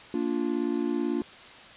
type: chord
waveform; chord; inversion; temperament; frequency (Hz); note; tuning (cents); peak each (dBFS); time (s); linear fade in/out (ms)
triangle; Bb major; none; just; 233.1 / 291.4 / 349.6; Bb3 / D4 / F4; 0 / -13 / +2; -29 / -27 / -28; 0.14-1.22; 2
effects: white hiss -47 dBFS RMS until 1.76 s + resampled to 8000 Hz